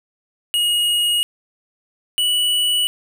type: tone pair in turn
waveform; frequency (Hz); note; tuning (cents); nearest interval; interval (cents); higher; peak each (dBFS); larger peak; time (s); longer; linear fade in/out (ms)
square; 2881 / 2948; F#7 / F#7; -47 / -7; unison; 40; second; -16 / -16; neither; 0.54-1.23 / 2.18-2.87; neither; 0
effects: none